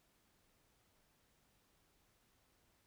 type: silence
effects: pink hiss -75 dBFS RMS until 2.86 s